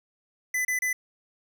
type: tone bursts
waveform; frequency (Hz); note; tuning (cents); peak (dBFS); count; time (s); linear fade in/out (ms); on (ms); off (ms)
square; 2006; B6; +26; -25; 3; 0.54-0.93; 5; 110; 30
effects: none